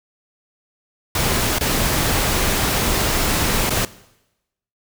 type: noise with dropouts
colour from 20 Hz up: pink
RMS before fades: -19 dBFS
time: 1.15-3.85 s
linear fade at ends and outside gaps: 2 ms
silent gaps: 1.585-1.609 / 3.695-3.705 s
effects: noise-tail reverb RT60 0.9 s tail -19 dB re dry